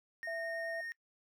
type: tone with vibrato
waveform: triangle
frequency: 1845 Hz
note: A#6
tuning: 18 cents flat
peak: -38 dBFS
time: 0.23-0.92 s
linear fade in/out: 0 ms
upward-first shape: triangle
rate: 9.4 Hz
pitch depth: 8 cents each way
type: tone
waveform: sine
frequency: 663 Hz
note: E5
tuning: 10 cents sharp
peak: -38 dBFS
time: 0.27-0.81 s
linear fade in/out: 5 ms
effects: noise-tail reverb RT60 0.1 s tail -22 dB re dry

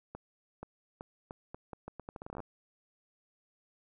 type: accelerating click train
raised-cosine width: 1 ms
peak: -28 dBFS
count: 19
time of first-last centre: 0.15-2.403 s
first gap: 480 ms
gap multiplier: 0.79
effects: none

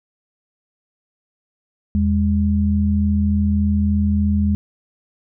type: tone pair together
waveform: sine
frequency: 81.46 / 204.8 Hz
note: E2 / G#3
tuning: -20 / -24 cents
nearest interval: octave + major third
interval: 1596 cents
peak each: -17 dBFS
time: 1.95-4.55 s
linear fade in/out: 0 ms
effects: none

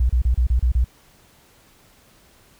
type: tone bursts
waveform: sine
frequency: 61 Hz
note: B1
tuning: 21 cents flat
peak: -14 dBFS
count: 7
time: 0-0.844 s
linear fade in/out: 5 ms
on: 94 ms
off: 31 ms
effects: pink hiss -54 dBFS RMS until 2.59 s

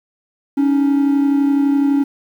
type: tone pair together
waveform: triangle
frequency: 279.2 / 311.1 Hz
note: C#4 / D#4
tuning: +13 / 0 cents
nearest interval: major second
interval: 187 cents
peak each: -10 / -19 dBFS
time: 0.57-2.04 s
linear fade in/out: 10 ms
effects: tanh soft clip ceiling -3 dBFS + 8-bit

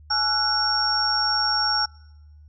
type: tone cluster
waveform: sine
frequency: 847 / 1350 / 1473 / 5520 Hz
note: G#5 / E6 / F#6 / F8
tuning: +34 / +41 / -8 / -21 cents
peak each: -27 / -29 / -29 / -21 dBFS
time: 0.1-1.86 s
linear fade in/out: 10 ms
effects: noise-tail reverb RT60 1.0 s tail -26 dB re dry + added 75 Hz sine -45 dBFS peak until 2.48 s

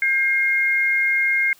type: tone pair together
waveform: sine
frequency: 1600 / 2134 Hz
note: G6 / C7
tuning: +35 / +34 cents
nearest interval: perfect fourth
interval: 499 cents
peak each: -23 / -17 dBFS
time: 0.02-1.53 s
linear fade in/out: 2 ms
effects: white hiss -53 dBFS RMS until 1.59 s + high-pass 80 Hz 12 dB/octave

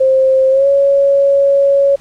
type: tone with pitch glide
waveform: sine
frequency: 528 to 556.8 Hz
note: C5 to C#5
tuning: +16 to +8 cents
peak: -7 dBFS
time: 0-1.96 s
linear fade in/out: 10 ms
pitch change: +92 cents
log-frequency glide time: 0.5-0.67 s
effects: pink hiss -45 dBFS RMS until 2 s + low-pass 9000 Hz 12 dB/octave

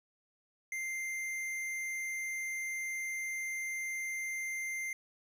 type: tone with tanh clipping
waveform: triangle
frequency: 2093 Hz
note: C7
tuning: in tune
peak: -37 dBFS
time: 0.72-4.93 s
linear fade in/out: 2 ms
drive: 18 dB
effects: none

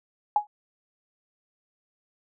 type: tone with exponential decay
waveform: sine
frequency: 835 Hz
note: G#5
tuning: 9 cents sharp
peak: -14 dBFS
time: 0.36-0.47 s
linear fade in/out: 2 ms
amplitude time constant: 22 ms
effects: none

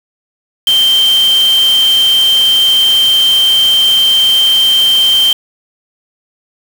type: tone in noise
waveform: sine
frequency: 3136 Hz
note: G7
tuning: in tune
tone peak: -6 dBFS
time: 0.67-5.33 s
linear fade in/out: 2 ms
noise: white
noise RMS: -22 dBFS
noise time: 0.67-5.33 s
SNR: +13 dB
effects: none

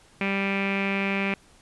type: tone with low-pass filter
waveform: sawtooth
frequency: 196.5 Hz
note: G3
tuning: 4 cents sharp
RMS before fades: -26 dBFS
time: 0.21-1.34 s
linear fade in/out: 2 ms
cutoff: 2400 Hz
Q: 7.7
effects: pink hiss -56 dBFS RMS until 1.61 s + resampled to 24000 Hz

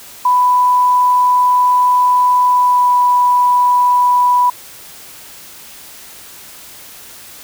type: tone with pitch glide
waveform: sine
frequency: 993 to 986.1 Hz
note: B5 to B5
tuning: +9 to -3 cents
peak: -8 dBFS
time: 0.25-4.5 s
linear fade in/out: 5 ms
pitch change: -12 cents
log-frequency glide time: 2.48-2.95 s
effects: white hiss -36 dBFS RMS until 7.43 s

